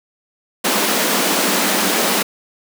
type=high-pass noise; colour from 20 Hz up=pink; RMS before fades=-17 dBFS; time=0.64-2.23 s; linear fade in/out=10 ms; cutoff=180 Hz; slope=96 dB/octave; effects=none